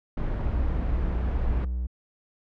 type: noise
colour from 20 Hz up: brown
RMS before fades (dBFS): -28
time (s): 0.17-1.65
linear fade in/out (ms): 5
type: tone with pitch glide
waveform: triangle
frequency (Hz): 60.4 to 61.38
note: B1 to B1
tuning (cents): -38 to -10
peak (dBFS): -24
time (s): 0.41-1.87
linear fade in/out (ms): 10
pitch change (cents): +28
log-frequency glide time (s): 0.65-1.58
effects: low-pass 2000 Hz 12 dB/octave